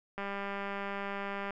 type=click train; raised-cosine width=0.5 ms; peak=-23 dBFS; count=265; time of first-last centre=0.18-1.507 s; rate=199 Hz; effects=none